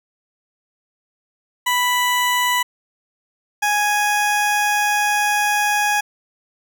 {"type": "tone pair in turn", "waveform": "20% pulse", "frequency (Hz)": [988, 830.8], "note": ["B5", "G#5"], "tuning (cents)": [0, 0], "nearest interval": "minor third", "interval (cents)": 300, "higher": "first", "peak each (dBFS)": -11, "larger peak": "neither", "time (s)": [[1.66, 2.63], [3.62, 6.01]], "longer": "second", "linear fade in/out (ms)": 10, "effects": []}